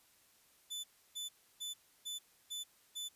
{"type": "tone bursts", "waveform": "sawtooth", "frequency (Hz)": 3501, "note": "A7", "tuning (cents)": -9, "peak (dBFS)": -37, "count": 6, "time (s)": [0.7, 3.09], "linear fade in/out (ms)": 20, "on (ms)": 140, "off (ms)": 310, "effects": ["white hiss -68 dBFS RMS until 3.15 s", "resampled to 32000 Hz"]}